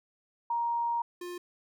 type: tone pair in turn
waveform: sine / square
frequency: 939 / 353.7 Hz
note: A#5 / F4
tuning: +12 / +22 cents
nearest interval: octave + perfect fourth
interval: 1690 cents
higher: first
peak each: -27 / -38 dBFS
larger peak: first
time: 0.5-1.02 / 1.21-1.38 s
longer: first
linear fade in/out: 5 ms
effects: none